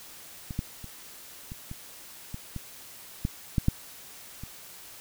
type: clicks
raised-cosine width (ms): 5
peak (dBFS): -23 / -16 / -28 / -26 / -25 / -23 / -22 / -14 / -11 / -9 / -26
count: 11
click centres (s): 0.508 / 0.591 / 0.843 / 1.519 / 1.714 / 2.344 / 2.563 / 3.251 / 3.582 / 3.684 / 4.436
effects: white hiss -47 dBFS RMS until 5 s